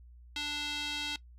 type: tone with band-pass filter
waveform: square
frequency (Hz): 293.7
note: D4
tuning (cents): 0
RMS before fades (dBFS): -36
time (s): 0.36-1.16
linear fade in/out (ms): 2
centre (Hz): 3500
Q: 2.5
effects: noise-tail reverb RT60 0.1 s tail -19 dB re dry + added 60 Hz sine -51 dBFS peak until 1.38 s